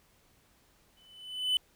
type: tone with exponential growth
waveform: triangle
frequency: 3009 Hz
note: F#7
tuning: 28 cents sharp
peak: -21 dBFS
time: 0.97-1.57 s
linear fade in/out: 1 ms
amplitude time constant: 130 ms
effects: pink hiss -66 dBFS RMS until 1.75 s